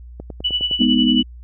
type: click train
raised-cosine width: 2 ms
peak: -18 dBFS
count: 7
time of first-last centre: 0.2-0.815 s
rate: 9.76 Hz
type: tone with tremolo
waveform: sine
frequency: 2960 Hz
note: F#7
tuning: in tune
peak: -15 dBFS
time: 0.44-1.23 s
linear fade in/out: 10 ms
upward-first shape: sine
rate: 11 Hz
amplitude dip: 70%
type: chord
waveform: sine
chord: G# minor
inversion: none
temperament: equal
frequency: 207.7 / 246.9 / 311.1 Hz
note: G#3 / B3 / D#4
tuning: 0 / 0 / 0 cents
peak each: -20 / -15 / -20 dBFS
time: 0.79-1.23 s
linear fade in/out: 20 ms
effects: added 60 Hz sine -35 dBFS peak until 1.43 s